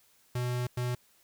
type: tone bursts at uneven times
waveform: square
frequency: 123.47 Hz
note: B2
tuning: in tune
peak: -30 dBFS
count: 2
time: 0.35-0.67 / 0.77-0.95 s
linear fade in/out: 5 ms
effects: white hiss -65 dBFS RMS until 1.23 s